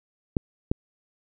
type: clicks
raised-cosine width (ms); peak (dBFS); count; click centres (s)
3; -9; 2; 0.368 / 0.715
effects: none